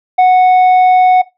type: tone with tanh clipping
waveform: triangle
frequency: 737 Hz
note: F#5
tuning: 7 cents flat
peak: -5 dBFS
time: 0.18-1.22 s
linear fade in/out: 10 ms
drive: 9 dB
effects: noise-tail reverb RT60 0.2 s tail -19 dB re dry